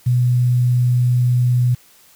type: tone with quantisation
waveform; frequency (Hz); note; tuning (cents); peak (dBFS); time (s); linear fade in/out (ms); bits
sine; 123.47; B2; 0; -12; 0.06-1.75; 10; 7
effects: white hiss -50 dBFS RMS until 2.15 s